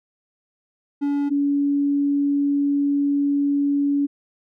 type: tone pair in turn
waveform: triangle / sine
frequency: 285.1 / 284 Hz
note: C#4 / C#4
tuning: +49 / +42 cents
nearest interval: unison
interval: 7 cents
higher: first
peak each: -17 dBFS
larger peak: neither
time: 1.01-1.3 / 1.3-4.07 s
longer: second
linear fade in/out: 20 ms
effects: none